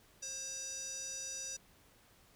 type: tone with band-pass filter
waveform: square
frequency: 534 Hz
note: C5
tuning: 35 cents sharp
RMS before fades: -43 dBFS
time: 0.22-1.57 s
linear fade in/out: 10 ms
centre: 6200 Hz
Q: 8.5
effects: pink hiss -65 dBFS RMS until 2.35 s